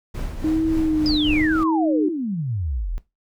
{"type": "noise with tremolo", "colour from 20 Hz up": "brown", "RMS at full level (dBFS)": -26, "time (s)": [0.14, 1.64], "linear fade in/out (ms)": 10, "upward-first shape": "triangle", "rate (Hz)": 3.5, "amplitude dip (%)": 55}
{"type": "tone with vibrato", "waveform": "sine", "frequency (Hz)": 311.1, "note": "D#4", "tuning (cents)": 0, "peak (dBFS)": -17, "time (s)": [0.44, 2.09], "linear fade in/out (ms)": 5, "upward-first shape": "sine", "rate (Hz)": 1, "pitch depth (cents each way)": 58}
{"type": "exponential sweep", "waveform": "sine", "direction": "down", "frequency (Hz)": [5100, 35.23], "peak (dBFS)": -22, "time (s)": [1.06, 2.98], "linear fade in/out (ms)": 0}
{"effects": ["noise-tail reverb RT60 0.2 s tail -17 dB re dry"]}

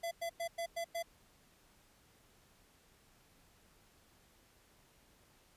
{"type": "tone bursts", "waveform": "square", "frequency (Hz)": 675, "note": "E5", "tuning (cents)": 41, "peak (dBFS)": -37, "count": 6, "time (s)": [0.03, 1.028], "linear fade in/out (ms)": 10, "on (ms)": 83, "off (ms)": 100, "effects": ["pink hiss -67 dBFS RMS until 5.56 s", "resampled to 32000 Hz"]}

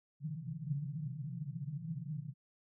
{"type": "band-pass noise", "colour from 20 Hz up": "pink", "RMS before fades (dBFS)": -41, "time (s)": [0.2, 2.34], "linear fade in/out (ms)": 50, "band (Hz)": [130, 170], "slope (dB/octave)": 96, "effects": []}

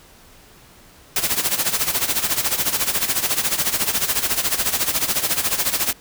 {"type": "noise with tremolo", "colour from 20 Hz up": "white", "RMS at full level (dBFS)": -18, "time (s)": [1.16, 5.93], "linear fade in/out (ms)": 2, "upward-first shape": "sine", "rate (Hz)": 14, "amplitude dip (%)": 75, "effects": ["pink hiss -48 dBFS RMS until 6 s"]}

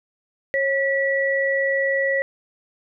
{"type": "tone pair together", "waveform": "sine", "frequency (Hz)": [545.5, 1944], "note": ["C#5", "B6"], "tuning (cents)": [-28, -28], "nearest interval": "octave + minor seventh", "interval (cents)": 2200, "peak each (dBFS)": -21, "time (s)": [0.54, 2.22], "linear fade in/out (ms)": 0, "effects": []}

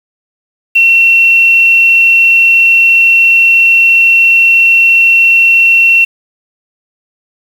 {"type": "tone with quantisation", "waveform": "sine", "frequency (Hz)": 2717, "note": "F7", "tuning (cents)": -48, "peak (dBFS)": -3, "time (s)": [0.75, 6.05], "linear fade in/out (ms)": 10, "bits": 5, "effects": []}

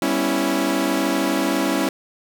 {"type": "chord", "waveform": "sawtooth", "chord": "C# half-diminished seventh", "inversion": "second", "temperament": "equal with one note detuned", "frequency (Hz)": [196, 243.7, 277.2, 329.6], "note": ["G3", "B3", "C#4", "E4"], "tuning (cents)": [0, -23, 0, 0], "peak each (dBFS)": [-23, -24, -18, -19], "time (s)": [0.02, 1.89], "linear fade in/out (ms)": 2, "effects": ["8-bit"]}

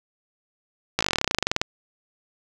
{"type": "slowing click train", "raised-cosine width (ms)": 0.2, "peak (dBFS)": -3, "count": 21, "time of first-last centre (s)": [0.99, 1.615], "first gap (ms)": 17, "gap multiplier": 1.06, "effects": ["7-bit"]}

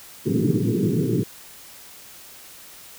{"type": "band-pass noise", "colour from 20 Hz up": "pink", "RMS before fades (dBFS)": -21, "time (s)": [0.25, 1.24], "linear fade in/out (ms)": 20, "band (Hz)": [110, 440], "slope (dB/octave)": 96, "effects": ["white hiss -44 dBFS RMS until 2.98 s"]}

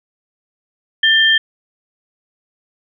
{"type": "tone pair together", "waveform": "sine", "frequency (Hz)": [1781, 3173], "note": ["A6", "G7"], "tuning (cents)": [21, 20], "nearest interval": "minor seventh", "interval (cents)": 999, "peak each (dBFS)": -12, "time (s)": [1.03, 1.38], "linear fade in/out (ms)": 5, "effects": []}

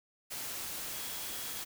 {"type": "tone in noise", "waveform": "sine", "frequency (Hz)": 3322, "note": "G#7", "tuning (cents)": 0, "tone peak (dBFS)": -51, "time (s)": [0.93, 1.63], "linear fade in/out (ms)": 20, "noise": "white", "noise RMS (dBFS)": -40, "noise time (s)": [0.3, 1.65], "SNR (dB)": -14, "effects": []}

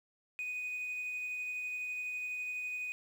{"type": "tone with tremolo", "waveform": "sine", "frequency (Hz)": 2489, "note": "D#7", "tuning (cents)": 0, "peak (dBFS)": -33, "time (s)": [0.39, 2.92], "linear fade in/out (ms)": 0, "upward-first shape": "sine", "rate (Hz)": 12, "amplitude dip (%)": 25, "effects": ["tanh soft clip ceiling -34 dBFS", "10-bit"]}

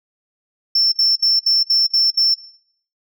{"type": "tone bursts", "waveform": "sine", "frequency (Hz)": 5380, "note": "E8", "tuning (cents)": 34, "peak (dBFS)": -10, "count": 7, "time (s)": [0.75, 2.342], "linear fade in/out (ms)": 5, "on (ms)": 170, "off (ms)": 67, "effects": ["noise-tail reverb RT60 0.6 s tail -19 dB re dry", "tanh soft clip ceiling -10 dBFS"]}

